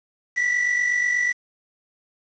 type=tone pair together; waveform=triangle; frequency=1916.8 / 1965 Hz; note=A#6 / B6; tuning=+48 / -9 cents; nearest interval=unison; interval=43 cents; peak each=-26 / -18 dBFS; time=0.36-1.33 s; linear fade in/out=20 ms; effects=resampled to 16000 Hz + 7-bit